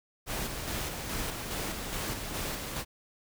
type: noise with tremolo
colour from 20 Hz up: pink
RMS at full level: -34 dBFS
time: 0.26-2.85 s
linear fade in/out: 50 ms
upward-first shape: square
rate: 2.4 Hz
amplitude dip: 35%
effects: none